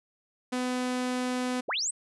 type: tone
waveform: sawtooth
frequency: 251.2 Hz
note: B3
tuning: 30 cents sharp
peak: -24 dBFS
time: 0.52-1.61 s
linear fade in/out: 10 ms
type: linear sweep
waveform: sine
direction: up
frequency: 164.81 to 8600 Hz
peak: -27 dBFS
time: 1.68-1.91 s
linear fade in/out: 10 ms
effects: resampled to 24000 Hz